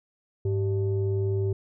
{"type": "tone pair together", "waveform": "sine", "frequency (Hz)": [102.1, 387], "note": ["G#2", "G4"], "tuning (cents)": [-29, -22], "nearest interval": "octave + major seventh", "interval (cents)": 2307, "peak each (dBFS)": [-23, -27], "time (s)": [0.45, 1.53], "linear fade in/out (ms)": 5, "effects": ["tanh soft clip ceiling -18 dBFS"]}